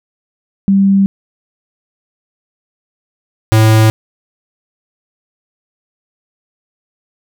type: tone pair in turn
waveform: sine / square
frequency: 196 / 110 Hz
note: G3 / A2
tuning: 0 / 0 cents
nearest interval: minor seventh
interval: 1000 cents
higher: first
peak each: -6 dBFS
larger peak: neither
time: 0.68-1.06 / 3.52-3.9 s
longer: neither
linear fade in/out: 0 ms
effects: none